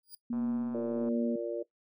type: tone with exponential growth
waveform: 5% pulse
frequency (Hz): 4862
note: D#8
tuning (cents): -41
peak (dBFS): -35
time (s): 0.03-0.15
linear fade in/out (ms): 5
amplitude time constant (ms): 25
type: tone with tremolo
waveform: sine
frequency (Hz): 236.9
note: A#3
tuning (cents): +28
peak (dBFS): -28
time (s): 0.3-1.36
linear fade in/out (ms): 5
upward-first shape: sine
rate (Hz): 1.4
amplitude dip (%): 55
type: click train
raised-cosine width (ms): 1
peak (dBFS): -34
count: 97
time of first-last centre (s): 0.33-1.086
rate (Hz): 127
type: chord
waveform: sine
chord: Bb major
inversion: second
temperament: just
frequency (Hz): 349.6 / 466.2 / 582.7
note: F4 / Bb4 / D5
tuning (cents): +2 / 0 / -14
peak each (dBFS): -36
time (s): 0.74-1.63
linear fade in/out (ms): 10
effects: noise-tail reverb RT60 0.1 s tail -17 dB re dry